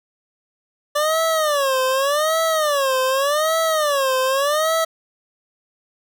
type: tone with vibrato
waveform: 25% pulse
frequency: 581 Hz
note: D5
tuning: 19 cents flat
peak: -13 dBFS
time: 0.95-4.85 s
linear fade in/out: 10 ms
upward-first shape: sine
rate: 0.85 Hz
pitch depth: 200 cents each way
effects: none